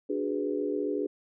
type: chord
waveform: sine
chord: G# half-diminished seventh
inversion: second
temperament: equal with one note detuned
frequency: 293.7 / 367.9 / 415.3 / 493.9 Hz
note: D4 / F#4 / G#4 / B4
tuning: 0 / -10 / 0 / 0 cents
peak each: -32 / -35 / -31 / -36 dBFS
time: 0.09-1.07 s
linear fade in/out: 10 ms
effects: none